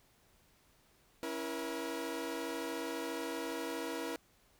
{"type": "chord", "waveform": "sawtooth", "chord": "A# diminished", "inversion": "first", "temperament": "equal with one note detuned", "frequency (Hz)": [277.2, 329.6, 477.3], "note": ["C#4", "E4", "A#4"], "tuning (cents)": [0, 0, 41], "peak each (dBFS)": [-40, -37, -37], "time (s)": [1.23, 4.16], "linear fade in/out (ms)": 0, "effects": ["pink hiss -68 dBFS RMS until 4.59 s"]}